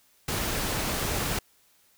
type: noise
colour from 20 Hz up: pink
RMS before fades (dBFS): -29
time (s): 0.28-1.39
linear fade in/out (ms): 5
effects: white hiss -63 dBFS RMS until 1.97 s